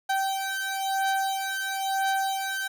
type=beating tone pair; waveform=30% pulse; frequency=775 / 776 Hz; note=G5 / G5; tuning=-20 / -18 cents; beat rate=1 Hz; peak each=-26 dBFS; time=0.09-2.68 s; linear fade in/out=10 ms; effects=none